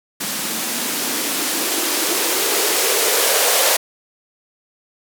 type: noise with band-pass filter sweep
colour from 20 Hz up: violet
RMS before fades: -19 dBFS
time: 0.2-3.77 s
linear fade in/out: 10 ms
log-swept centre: 200 to 550 Hz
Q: 3.9
effects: none

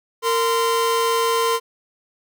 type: tone pair together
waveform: 45% pulse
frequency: 460 / 1032.7 Hz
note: A#4 / C6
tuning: -23 / -23 cents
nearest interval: octave + major second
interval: 1400 cents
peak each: -20 dBFS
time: 0.22-1.6 s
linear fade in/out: 50 ms
effects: none

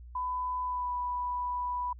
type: tone with pitch glide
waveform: sine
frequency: 1001 to 986.1 Hz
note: B5 to B5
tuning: +23 to -3 cents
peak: -30 dBFS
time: 0.15-1.93 s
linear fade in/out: 5 ms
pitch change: -26 cents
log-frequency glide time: 0.63-0.91 s
effects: added 60 Hz sine -45 dBFS peak until 1.99 s

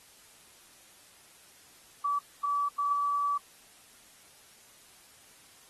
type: tone bursts at uneven times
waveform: sine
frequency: 1150 Hz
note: D6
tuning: 37 cents flat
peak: -26 dBFS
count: 3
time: 2.04-2.19 / 2.43-2.69 / 2.78-3.38 s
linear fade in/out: 10 ms
effects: white hiss -57 dBFS RMS until 5.69 s + AAC 32 kbps

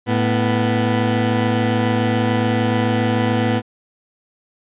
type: tone pair together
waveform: 20% pulse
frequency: 110.2 / 247.4 Hz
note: A2 / B3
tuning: +3 / +3 cents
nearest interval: octave + major second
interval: 1400 cents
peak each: -13 / -14 dBFS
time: 0.06-3.62 s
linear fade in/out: 50 ms
effects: resampled to 8000 Hz

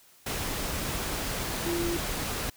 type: tone in noise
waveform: sine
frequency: 342 Hz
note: F4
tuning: 36 cents flat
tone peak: -28 dBFS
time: 1.66-1.97 s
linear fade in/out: 5 ms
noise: pink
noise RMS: -32 dBFS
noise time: 0.26-2.5 s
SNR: +1 dB
effects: white hiss -58 dBFS RMS until 2.56 s

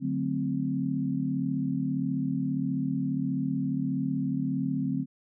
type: chord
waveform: sine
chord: D dominant seventh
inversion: none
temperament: equal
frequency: 146.83 / 185 / 220 / 261.6 Hz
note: D3 / F#3 / A3 / C4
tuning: 0 / 0 / 0 / 0 cents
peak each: -32 / -33 / -35 / -29 dBFS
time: 0-5.06 s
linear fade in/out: 50 ms
effects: none

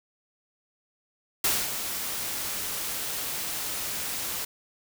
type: noise with ADSR envelope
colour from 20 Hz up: white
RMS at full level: -23 dBFS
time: 1.44-4.45 s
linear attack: 4 ms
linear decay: 230 ms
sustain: -9 dB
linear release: 7 ms
effects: none

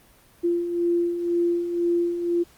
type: beating tone pair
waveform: sine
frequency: 343.4 / 345.4 Hz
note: F4 / F4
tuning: -29 / -19 cents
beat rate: 2 Hz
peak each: -29 / -21 dBFS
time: 0.43-2.44 s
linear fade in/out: 20 ms
effects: pink hiss -55 dBFS RMS until 2.57 s + Opus 32 kbps

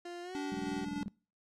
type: tone with pitch glide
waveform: 30% pulse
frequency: 349.2 to 380.8 Hz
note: F4 to F#4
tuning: 0 to +50 cents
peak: -39 dBFS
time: 0.05-0.85 s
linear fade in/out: 5 ms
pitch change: +150 cents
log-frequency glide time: 0.22-0.37 s
type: tone with tremolo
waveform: square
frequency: 288.8 Hz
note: D4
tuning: 29 cents flat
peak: -37 dBFS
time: 0.35-1.03 s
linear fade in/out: 0 ms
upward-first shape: square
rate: 3.3 Hz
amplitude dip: 25%
type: tone bursts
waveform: sine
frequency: 201.7 Hz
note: G3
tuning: 50 cents sharp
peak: -35 dBFS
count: 12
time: 0.52-1.081 s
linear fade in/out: 0 ms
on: 22 ms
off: 27 ms
effects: noise-tail reverb RT60 0.4 s tail -26 dB re dry + low-pass 7000 Hz 12 dB/octave

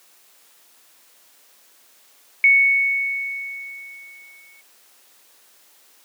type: tone with exponential decay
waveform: sine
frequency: 2217 Hz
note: C#7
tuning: in tune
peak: -9 dBFS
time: 2.44-4.61 s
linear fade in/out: 1 ms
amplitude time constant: 470 ms
effects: white hiss -54 dBFS RMS until 6.04 s + high-pass 300 Hz 12 dB/octave

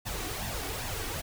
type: noise with flanger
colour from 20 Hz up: pink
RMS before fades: -35 dBFS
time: 0.05-1.22 s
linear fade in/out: 20 ms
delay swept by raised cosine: 1.1 to 2.7 ms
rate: 2.5 Hz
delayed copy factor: +0.6
effects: none

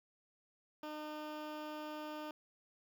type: tone with notch filter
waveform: 15% pulse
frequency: 304 Hz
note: D#4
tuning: 40 cents flat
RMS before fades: -45 dBFS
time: 0.83-2.31 s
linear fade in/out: 2 ms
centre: 8800 Hz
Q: 0.54
effects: none

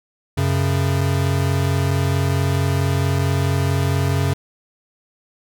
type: tone pair together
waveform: square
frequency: 92.9 / 137.4 Hz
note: F#2 / C#3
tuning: +7 / -15 cents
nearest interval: perfect fifth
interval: 678 cents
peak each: -20 dBFS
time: 0.37-4.34 s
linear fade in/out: 10 ms
effects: none

